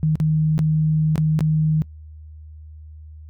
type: tone with dropouts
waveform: sine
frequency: 155.56 Hz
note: D#3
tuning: in tune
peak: -15 dBFS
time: 0.03-1.82 s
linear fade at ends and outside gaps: 0 ms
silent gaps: 0.155-0.201 / 0.58-0.591 / 1.157-1.179 / 1.391-1.407 s
effects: noise-tail reverb RT60 0.1 s tail -23 dB re dry + added 77 Hz sine -37 dBFS peak until 3.29 s